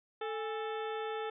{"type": "harmonic tone with a mistuned harmonic", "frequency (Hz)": 440, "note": "A4", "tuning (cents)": 0, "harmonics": [1, 2, 3, 4, 5, 6, 7, 8], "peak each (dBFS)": [-37, -41, -44, -48, -53, -53, -55, -52], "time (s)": [0.21, 1.3], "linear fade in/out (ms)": 5, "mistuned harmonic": 2, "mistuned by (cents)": -110, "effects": []}